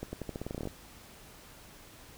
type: accelerating click train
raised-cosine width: 2 ms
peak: -23 dBFS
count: 14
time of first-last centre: 0.03-0.673 s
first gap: 100 ms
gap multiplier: 0.87
effects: pink hiss -53 dBFS RMS until 2.17 s